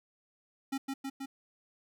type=tone with echo; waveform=square; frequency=271.3 Hz; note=C#4; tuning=37 cents flat; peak=-32 dBFS; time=0.72-0.78 s; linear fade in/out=10 ms; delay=160 ms; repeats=3; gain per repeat=-2 dB; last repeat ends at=1.26 s; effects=none